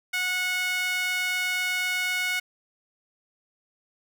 sawtooth tone with high-pass filter, 732 Hz, F#5, 19 cents flat, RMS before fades -27 dBFS, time 0.13-2.4 s, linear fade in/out 10 ms, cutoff 1900 Hz, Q 4.1, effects none

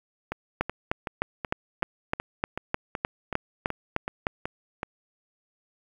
two click trains, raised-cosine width 0.5 ms, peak -15 / -9 dBFS, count 13 / 13, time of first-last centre 0.32-4.831 / 0.61-4.269 s, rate 2.66 / 3.28 Hz, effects 8-bit

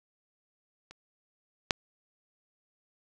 clicks, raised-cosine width 0.2 ms, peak -30 / -6 dBFS, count 2, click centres 0.91 / 1.708 s, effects none

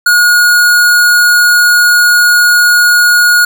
square tone, 1443 Hz, F#6, 44 cents flat, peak -5 dBFS, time 0.06-3.45 s, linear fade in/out 5 ms, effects none

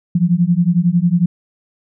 sine beating tone pair, 168.7 / 179.7 Hz, E3 / F3, +40 / +50 cents, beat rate 11 Hz, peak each -14 dBFS, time 0.15-1.26 s, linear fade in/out 5 ms, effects none

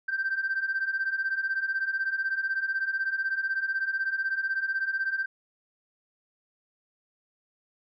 sine beating tone pair, 1553 / 1569 Hz, G6 / G6, -17 / +1 cents, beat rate 16 Hz, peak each -30 / -27 dBFS, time 0.08-5.26 s, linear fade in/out 10 ms, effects tanh soft clip ceiling -21 dBFS

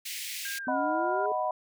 pink high-pass noise, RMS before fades -37 dBFS, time 0.05-0.59 s, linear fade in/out 10 ms, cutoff 2000 Hz, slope 48 dB/octave
sine tone with pitch glide, 1608 to 1408 Hz, G6 to F6, +44 to +14 cents, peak -35 dBFS, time 0.45-1.26 s, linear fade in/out 2 ms, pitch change -230 cents, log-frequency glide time 0.62-0.78 s
sine exponential sweep, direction up, 253.4 to 430 Hz, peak -31 dBFS, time 0.67-1.32 s, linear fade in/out 2 ms
sine chord, B major, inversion first, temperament equal, 622.3 / 740 / 987.8 Hz, D#5 / F#5 / B5, 0 / 0 / 0 cents, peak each -31 dBFS, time 0.68-1.51 s, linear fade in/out 2 ms
effects none

